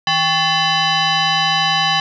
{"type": "tone with frequency modulation", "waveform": "sine", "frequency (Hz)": 1112, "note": "C#6", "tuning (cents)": 5, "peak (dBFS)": -13, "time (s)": [0.07, 2], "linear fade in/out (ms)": 2, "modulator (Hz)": 951, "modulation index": 3.4, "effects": []}